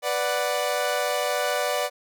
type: chord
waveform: sawtooth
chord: B minor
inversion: none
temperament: equal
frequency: 493.9 / 587.3 / 740 Hz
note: B4 / D5 / F#5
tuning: 0 / 0 / 0 cents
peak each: -25 / -22 / -25 dBFS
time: 0.02-1.9 s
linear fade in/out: 50 ms
effects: none